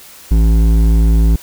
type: tone with hard clipping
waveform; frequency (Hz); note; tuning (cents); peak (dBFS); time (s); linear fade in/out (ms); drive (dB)
sine; 55; A1; 0; -9; 0.31-1.36; 5; 11
effects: white hiss -38 dBFS RMS until 1.42 s